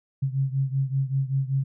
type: beating tone pair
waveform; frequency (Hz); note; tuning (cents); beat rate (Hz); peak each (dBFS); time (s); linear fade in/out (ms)
sine; 133.7 / 138.9; C3 / C#3; +38 / +4; 5.2; -24 / -27; 0.22-1.64; 10
effects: none